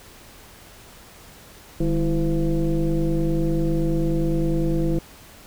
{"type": "tone with frequency modulation", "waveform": "sine", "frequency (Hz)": 153.1, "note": "D#3", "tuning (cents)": -28, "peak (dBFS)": -18, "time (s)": [1.8, 4.99], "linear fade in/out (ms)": 5, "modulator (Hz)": 178, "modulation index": 1.5, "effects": ["pink hiss -46 dBFS RMS until 5.46 s"]}